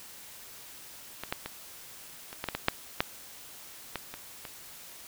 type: clicks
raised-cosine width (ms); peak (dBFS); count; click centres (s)
0.3; -19 / -13 / -19 / -25 / -16 / -14 / -14 / -6 / -8 / -16 / -23 / -23; 12; 1.236 / 1.325 / 1.46 / 2.329 / 2.441 / 2.487 / 2.55 / 2.684 / 3.005 / 3.957 / 4.14 / 4.452
effects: white hiss -48 dBFS RMS until 5.07 s